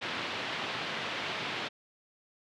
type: band-pass noise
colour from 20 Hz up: white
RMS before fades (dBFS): -36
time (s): 0.01-1.69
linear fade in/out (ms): 20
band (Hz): 110 to 3500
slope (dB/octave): 24
effects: none